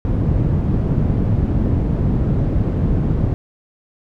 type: low-pass noise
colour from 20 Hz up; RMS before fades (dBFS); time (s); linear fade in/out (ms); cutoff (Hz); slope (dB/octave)
white; -17; 0.05-3.34; 0; 160; 12
effects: none